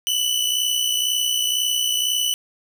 sawtooth tone pair together, 2960 / 3022 Hz, F#7 / F#7, 0 / +36 cents, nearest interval unison, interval 36 cents, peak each -18 / -20 dBFS, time 0.07-2.34 s, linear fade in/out 0 ms, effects none

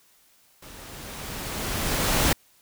pink noise with level ramp, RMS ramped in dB -45 to -20 dBFS, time 0.62-2.33 s, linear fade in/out 5 ms, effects white hiss -60 dBFS RMS until 2.61 s

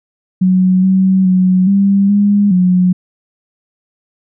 sine tone with pitch steps, 185.1 / 189.2 / 184.7 / 197.8 / 203.6 / 181.7 Hz, F#3 / F#3 / F#3 / G3 / G#3 / F#3, +1 / +39 / -3 / +16 / -34 / -31 cents, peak -7 dBFS, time 0.41-2.93 s, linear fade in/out 10 ms, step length 420 ms, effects none

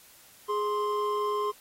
triangle tone pair together, 416.7 / 1050 Hz, G#4 / C6, +6 / +6 cents, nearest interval octave + major third, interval 1600 cents, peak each -27 dBFS, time 0.48-1.52 s, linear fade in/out 20 ms, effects white hiss -55 dBFS RMS until 1.6 s + AAC 48 kbps

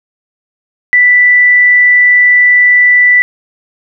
sine tone, 1975.5 Hz, B6, in tune, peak -3 dBFS, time 0.93-3.22 s, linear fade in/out 0 ms, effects none

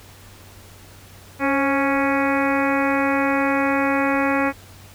harmonic tone with a mistuned harmonic, 277.2 Hz, C#4, in tune, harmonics 1 / 2 / 3 / 4 / 5 / 6 / 7 / 8 / 9, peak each -21 / -24 / -26 / -27 / -28 / -29 / -29 / -30 / -31 dBFS, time 1.39-4.53 s, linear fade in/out 50 ms, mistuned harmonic 2, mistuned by -43 cents, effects added 95 Hz sine -46 dBFS peak until 4.94 s + pink hiss -46 dBFS RMS until 4.94 s

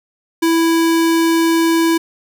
square tone, 330 Hz, E4, 2 cents sharp, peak -12 dBFS, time 0.42-1.98 s, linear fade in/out 10 ms, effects none

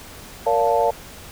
sine chord, Bb major seventh, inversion none, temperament equal with one note detuned, 466.2 / 574.2 / 698.5 / 880 Hz, Bb4 / D5 / F5 / A5, 0 / -39 / 0 / 0 cents, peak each -21 dBFS, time 0.46-0.91 s, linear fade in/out 10 ms, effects pink hiss -40 dBFS RMS until 1.31 s

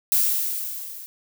violet noise with level ramp, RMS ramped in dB -18 to -39 dBFS, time 0.12-1.06 s, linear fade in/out 0 ms, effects none

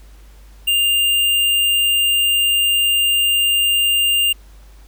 square tone, 2801 Hz, F7, 4 cents sharp, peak -14 dBFS, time 0.67-4.33 s, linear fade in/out 10 ms, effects added 50 Hz sine -40 dBFS peak until 4.87 s + pink hiss -52 dBFS RMS until 4.87 s

